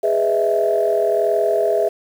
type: chord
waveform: sine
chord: E major seventh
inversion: first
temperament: just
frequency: 412 / 494.4 / 618.1 / 659.3 Hz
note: G#4 / B4 / D#5 / E5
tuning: -14 / +2 / -12 / 0 cents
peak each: -19 / -23 / -23 / -17 dBFS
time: 0.03-1.89 s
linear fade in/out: 10 ms
effects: tanh soft clip ceiling -6 dBFS + 7-bit